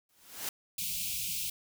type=noise with exponential growth; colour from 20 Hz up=white; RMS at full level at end=-33 dBFS; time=0.09-0.49 s; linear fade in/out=2 ms; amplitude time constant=86 ms
type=band-stop noise; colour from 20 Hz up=white; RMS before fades=-35 dBFS; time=0.78-1.5 s; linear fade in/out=5 ms; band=200 to 2300 Hz; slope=96 dB/octave
effects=none